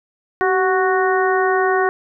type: harmonic tone with a mistuned harmonic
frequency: 369.9 Hz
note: F#4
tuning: in tune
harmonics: 1 / 2 / 3 / 4 / 5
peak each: -17 / -20 / -22 / -23 / -24 dBFS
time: 0.41-1.89 s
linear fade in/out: 0 ms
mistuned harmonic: 1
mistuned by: +53 cents
effects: none